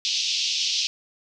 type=band-pass noise; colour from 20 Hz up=white; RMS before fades=-25 dBFS; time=0.05-0.87 s; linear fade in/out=0 ms; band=2700 to 5800 Hz; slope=48 dB/octave; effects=none